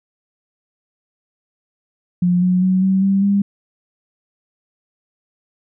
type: tone with pitch steps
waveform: sine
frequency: 177.7 / 181.96 / 186.32 / 190.78 / 195.36 / 200 Hz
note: F3 / F#3 / F#3 / G3 / G3 / G3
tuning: +30 / -29 / +12 / -47 / -6 / +35 cents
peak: -12 dBFS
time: 2.22-3.42 s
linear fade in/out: 5 ms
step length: 200 ms
effects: none